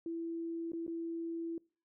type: tone with dropouts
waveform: sine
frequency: 332.7 Hz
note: E4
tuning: 16 cents sharp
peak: -36 dBFS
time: 0.06-1.58 s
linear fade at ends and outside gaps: 2 ms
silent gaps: 0.719-0.733 / 0.866-0.878 s
effects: noise-tail reverb RT60 0.4 s tail -26 dB re dry